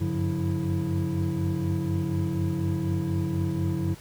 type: tone cluster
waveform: triangle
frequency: 92.5 / 96.6 / 142.5 / 178.8 / 328.3 Hz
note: F#2 / G2 / C#3 / F3 / E4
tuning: 0 / -25 / +48 / +41 / -7 cents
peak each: -31 / -28 / -28 / -29 / -29 dBFS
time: 0-3.95 s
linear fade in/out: 20 ms
effects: pink hiss -49 dBFS RMS until 4 s